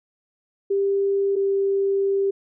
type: tone pair in turn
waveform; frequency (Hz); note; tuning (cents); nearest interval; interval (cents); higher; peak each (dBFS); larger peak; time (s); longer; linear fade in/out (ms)
sine; 395.8 / 393.6; G4 / G4; +17 / +7; unison; 10; first; -18; neither; 0.7-1.36 / 1.36-2.31; second; 10
effects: none